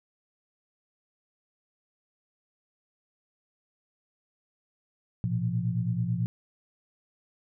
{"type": "tone cluster", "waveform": "sine", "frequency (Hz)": [113.3, 122.4, 173.2], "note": ["A#2", "B2", "F3"], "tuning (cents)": [-49, -15, -14], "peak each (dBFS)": -30, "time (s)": [5.24, 6.26], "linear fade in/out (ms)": 0, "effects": []}